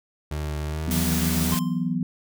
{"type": "tone with pitch glide", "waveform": "30% pulse", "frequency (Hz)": [75.3, 78.82], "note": ["D2", "D#2"], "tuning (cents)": [44, 23], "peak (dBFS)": -24, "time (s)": [0.31, 1.55], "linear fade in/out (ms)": 5, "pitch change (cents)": 79, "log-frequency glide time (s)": [0.67, 0.82]}
{"type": "chord", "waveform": "sine", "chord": "E suspended second", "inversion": "none", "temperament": "equal", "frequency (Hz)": [164.81, 185, 246.9], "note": ["E3", "F#3", "B3"], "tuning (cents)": [0, 0, 0], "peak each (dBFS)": -27, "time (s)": [0.88, 2.03], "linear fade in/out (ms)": 2}
{"type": "noise", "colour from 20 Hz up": "white", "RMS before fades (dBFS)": -29, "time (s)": [0.91, 1.59], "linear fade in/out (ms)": 0}
{"type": "tone with exponential decay", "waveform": "square", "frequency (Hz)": 1046.5, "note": "C6", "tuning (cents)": 0, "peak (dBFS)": -28, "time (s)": [1.52, 1.95], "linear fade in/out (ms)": 0, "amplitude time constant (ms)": 92}
{"effects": []}